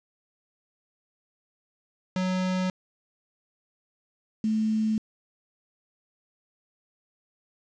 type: tone pair in turn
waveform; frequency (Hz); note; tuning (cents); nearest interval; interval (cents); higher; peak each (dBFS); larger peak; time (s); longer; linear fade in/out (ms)
square / sine; 185 / 218.1; F#3 / A3; 0 / -15; minor third; 285; second; -25 / -22; second; 2.16-2.7 / 4.44-4.98; neither; 2
effects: resampled to 16000 Hz + 8-bit